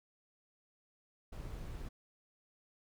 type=noise; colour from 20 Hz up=brown; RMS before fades=-44 dBFS; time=1.32-1.89 s; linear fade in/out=10 ms; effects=none